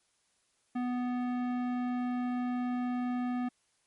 sine tone with tanh clipping, 247.3 Hz, B3, 3 cents sharp, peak -32 dBFS, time 0.75-3.49 s, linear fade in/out 10 ms, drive 16 dB, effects white hiss -73 dBFS RMS until 3.86 s + MP3 48 kbps

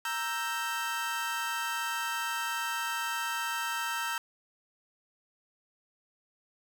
30% pulse chord, E diminished, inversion second, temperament equal with one note detuned, 932.3 / 1323.1 / 1568 Hz, Bb5 / E6 / G6, 0 / +6 / 0 cents, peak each -33 dBFS, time 0.05-4.18 s, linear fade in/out 2 ms, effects 11-bit

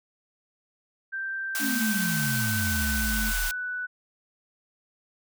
sine tone with pitch glide, 1568 to 1486 Hz, G6 to F#6, 0 to +7 cents, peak -29 dBFS, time 1.12-3.87 s, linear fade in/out 20 ms, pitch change -93 cents, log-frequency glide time 1.46-3.63 s
white high-pass noise, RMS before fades -31 dBFS, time 1.55-3.51 s, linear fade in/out 0 ms, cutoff 690 Hz, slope 24 dB/octave
sine exponential sweep, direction down, 296.3 to 35.27 Hz, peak -28 dBFS, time 1.59-3.51 s, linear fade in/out 50 ms
sine tone, 218.4 Hz, A3, 13 cents flat, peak -31 dBFS, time 1.59-3.33 s, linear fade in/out 50 ms
effects none

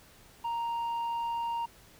sine tone with tanh clipping, 932.3 Hz, A#5, in tune, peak -31 dBFS, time 0.44-1.66 s, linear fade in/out 10 ms, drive 4 dB, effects pink hiss -57 dBFS RMS until 1.99 s

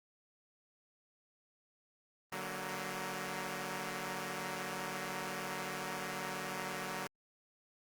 5% pulse chord, D augmented, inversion none, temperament equal with one note detuned, 146.83 / 187.04 / 233.1 Hz, D3 / F#3 / A#3, 0 / +19 / 0 cents, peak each -33 / -30 / -33 dBFS, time 2.32-7.07 s, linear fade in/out 2 ms, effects Opus 32 kbps

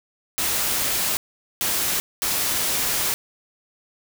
white noise bursts at uneven times, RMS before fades -23 dBFS, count 3, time 0.38-1.17 / 1.61-2 / 2.22-3.14 s, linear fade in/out 0 ms, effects none

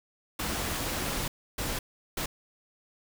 pink noise bursts at uneven times, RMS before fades -32 dBFS, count 3, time 0.39-1.28 / 1.58-1.79 / 2.17-2.26 s, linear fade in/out 5 ms, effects none

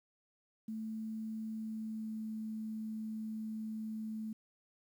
sine tone with pitch glide, 220 to 218.7 Hz, A3 to A3, 0 to -10 cents, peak -38 dBFS, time 0.68-4.33 s, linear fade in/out 5 ms, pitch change -10 cents, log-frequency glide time 1.56-2.38 s, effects 11-bit

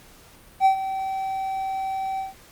triangle tone with ADSR envelope, 770 Hz, G5, 31 cents flat, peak -10 dBFS, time 0.6-2.34 s, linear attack 54 ms, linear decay 100 ms, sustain -13 dB, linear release 150 ms, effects pink hiss -50 dBFS RMS until 2.51 s + Opus 48 kbps

